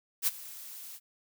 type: noise with ADSR envelope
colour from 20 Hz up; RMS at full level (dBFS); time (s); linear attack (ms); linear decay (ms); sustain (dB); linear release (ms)
blue; -25; 0.22-1; 52; 26; -20; 48
effects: none